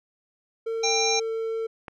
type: tone with pitch glide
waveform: triangle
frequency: 452.9 to 449.5 Hz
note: A#4 to A4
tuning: -50 to +37 cents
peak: -24 dBFS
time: 0.66-1.67 s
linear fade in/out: 10 ms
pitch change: -13 cents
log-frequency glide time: 0.88-0.98 s
type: harmonic tone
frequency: 794 Hz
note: G5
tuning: 22 cents sharp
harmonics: 1 / 3 / 5 / 7 / 8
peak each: -28 / -28 / -28 / -28 / -28 dBFS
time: 0.83-1.2 s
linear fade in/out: 10 ms
type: click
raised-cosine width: 0.5 ms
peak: -22 dBFS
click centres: 1.882 s
effects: none